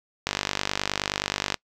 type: click train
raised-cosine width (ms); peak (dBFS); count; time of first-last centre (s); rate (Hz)
0.2; -6; 64; 0.27-1.543; 49.5
effects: noise-tail reverb RT60 0.1 s tail -25 dB re dry